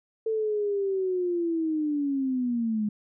sine linear sweep, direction down, 446.9 to 207 Hz, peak -24 dBFS, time 0.26-2.89 s, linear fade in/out 5 ms, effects none

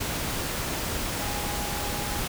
sine tone in noise, 823 Hz, G#5, 16 cents flat, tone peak -37 dBFS, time 1.19-2.2 s, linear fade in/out 10 ms, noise pink, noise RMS -30 dBFS, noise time 0-2.28 s, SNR -10 dB, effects none

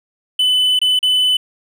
triangle tone with dropouts, 3008 Hz, F#7, 28 cents sharp, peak -10 dBFS, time 0.39-1.37 s, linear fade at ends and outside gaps 5 ms, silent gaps 0.791-0.815 / 0.991-1.028 s, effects none

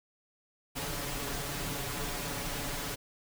pink noise with comb filter, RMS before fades -36 dBFS, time 0.75-2.96 s, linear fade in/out 20 ms, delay 7 ms, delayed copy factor +0.8, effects none

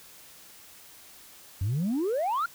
sine exponential sweep, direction up, 87.6 to 1442 Hz, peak -23 dBFS, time 1.61-2.46 s, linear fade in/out 5 ms, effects tanh soft clip ceiling -23 dBFS + white hiss -51 dBFS RMS until 2.54 s

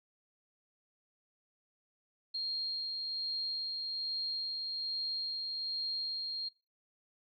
sine tone with tremolo, 4226 Hz, C8, 16 cents sharp, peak -32 dBFS, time 2.34-6.49 s, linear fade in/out 10 ms, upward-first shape sine, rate 1.2 Hz, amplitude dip 25%, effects noise-tail reverb RT60 0.3 s tail -22 dB re dry + MP3 64 kbps

